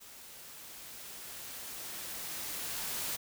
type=noise with level ramp; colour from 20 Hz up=white; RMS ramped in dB=-52 to -36 dBFS; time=0-3.17 s; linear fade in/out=20 ms; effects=none